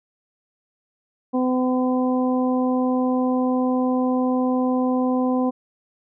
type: harmonic tone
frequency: 254.1 Hz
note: B3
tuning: 49 cents sharp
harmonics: 1 / 2 / 3 / 4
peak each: -19 / -25 / -29 / -31 dBFS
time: 1.33-5.51 s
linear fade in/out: 20 ms
effects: none